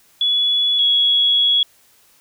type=tone pair in turn; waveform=sine; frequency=3400 / 3347 Hz; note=G#7 / G#7; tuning=+40 / +13 cents; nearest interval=unison; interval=27 cents; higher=first; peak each=-14 / -12 dBFS; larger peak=second; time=0.21-0.79 / 0.79-1.63 s; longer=second; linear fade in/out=2 ms; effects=white hiss -54 dBFS RMS until 2.2 s